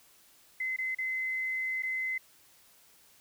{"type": "tone with dropouts", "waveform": "sine", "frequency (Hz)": 2050, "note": "C7", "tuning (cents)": -36, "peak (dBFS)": -30, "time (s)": [0.6, 2.18], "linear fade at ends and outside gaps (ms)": 5, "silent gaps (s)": [[0.764, 0.785], [0.949, 0.985], [1.824, 1.832]], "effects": ["white hiss -61 dBFS RMS until 3.2 s"]}